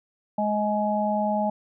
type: harmonic tone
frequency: 210 Hz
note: G#3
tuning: 19 cents sharp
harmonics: 1 / 3 / 4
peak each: -26 / -26 / -26 dBFS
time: 0.38-1.5 s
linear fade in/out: 5 ms
effects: none